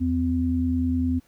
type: tone pair together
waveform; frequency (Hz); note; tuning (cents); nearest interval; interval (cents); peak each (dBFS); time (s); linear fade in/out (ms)
sine; 81.85 / 255.4; E2 / C4; -12 / -42; octave + minor sixth; 1970; -25 / -22; 0-1.2; 20
effects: pink hiss -62 dBFS RMS until 1.27 s